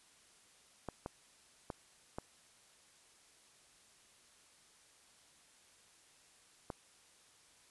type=clicks; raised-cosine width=1 ms; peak=-26 dBFS; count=5; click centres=0.887 / 1.061 / 1.702 / 2.185 / 6.702 s; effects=white hiss -65 dBFS RMS until 7.7 s + resampled to 24000 Hz